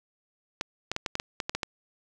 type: clicks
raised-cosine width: 0.2 ms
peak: -12 dBFS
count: 10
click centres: 0.611 / 0.916 / 0.964 / 1.062 / 1.154 / 1.199 / 1.402 / 1.495 / 1.55 / 1.632 s
effects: none